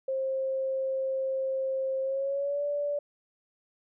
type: tone with pitch glide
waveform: sine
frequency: 531 to 579.1 Hz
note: C5 to D5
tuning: +25 to -24 cents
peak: -27 dBFS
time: 0.08-2.99 s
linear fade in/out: 5 ms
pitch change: +151 cents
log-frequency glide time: 2.02-2.64 s
effects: none